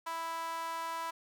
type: tone with high-pass filter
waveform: sawtooth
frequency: 329.6 Hz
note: E4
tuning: in tune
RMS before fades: -38 dBFS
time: 0.06-1.11 s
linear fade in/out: 10 ms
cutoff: 1000 Hz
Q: 3.9
effects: none